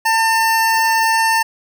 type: tone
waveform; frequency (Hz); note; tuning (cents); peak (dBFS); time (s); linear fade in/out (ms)
25% pulse; 899; A5; +37; -9; 0.05-1.43; 10
effects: none